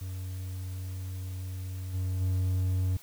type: tone with level steps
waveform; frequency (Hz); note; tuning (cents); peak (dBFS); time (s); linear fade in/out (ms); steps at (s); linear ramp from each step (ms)
triangle; 92.5; F#2; 0; -32 / -26 / -23; 0.01-2.97; 5; 1.93 / 2.2; 20
effects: white hiss -53 dBFS RMS until 3.02 s